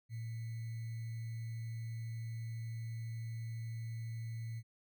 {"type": "tone with sample-and-hold", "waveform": "sine", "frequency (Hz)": 114, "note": "A#2", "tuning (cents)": -38, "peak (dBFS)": -39, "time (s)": [0.09, 4.63], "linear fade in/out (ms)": 50, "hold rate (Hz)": 2100, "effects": []}